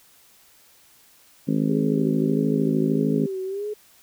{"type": "harmonic tone", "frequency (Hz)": 53.2, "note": "G#1", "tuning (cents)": 42, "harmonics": [3, 4, 5, 6, 7, 8, 9, 10], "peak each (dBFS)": [-25, -24, -23, -34, -35, -39, -38, -40], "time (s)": [1.47, 3.27], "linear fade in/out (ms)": 20}
{"type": "tone with vibrato", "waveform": "sine", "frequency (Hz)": 398.1, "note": "G4", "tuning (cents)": 27, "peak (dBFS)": -26, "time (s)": [1.69, 3.74], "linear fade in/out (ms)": 10, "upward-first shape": "sine", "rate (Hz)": 1.6, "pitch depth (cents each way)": 100}
{"effects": ["white hiss -55 dBFS RMS until 4.02 s"]}